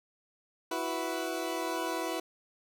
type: chord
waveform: 20% pulse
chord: E suspended second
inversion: none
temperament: equal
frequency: 329.6 / 370 / 493.9 Hz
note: E4 / F#4 / B4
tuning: 0 / 0 / 0 cents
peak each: -30 / -32 / -33 dBFS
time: 0.71-2.2 s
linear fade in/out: 5 ms
effects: none